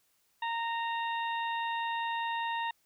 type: harmonic tone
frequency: 925 Hz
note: A#5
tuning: 14 cents flat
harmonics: 1 / 2 / 3 / 4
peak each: -32 / -38 / -42 / -44 dBFS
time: 0.42-2.71 s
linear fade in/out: 5 ms
effects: white hiss -72 dBFS RMS until 2.85 s